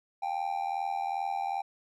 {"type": "tone with amplitude modulation", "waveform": "triangle", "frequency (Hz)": 790, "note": "G5", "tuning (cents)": 13, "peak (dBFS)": -24, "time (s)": [0.22, 1.62], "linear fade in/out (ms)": 10, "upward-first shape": "sine", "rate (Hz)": 82.5, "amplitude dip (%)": 85, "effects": []}